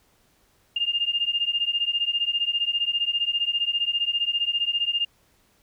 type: beating tone pair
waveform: sine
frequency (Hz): 2808 / 2823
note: F7 / F7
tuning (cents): +9 / +18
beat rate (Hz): 15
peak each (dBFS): -25 / -25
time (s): 0.76-5.05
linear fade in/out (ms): 5
effects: pink hiss -63 dBFS RMS until 5.62 s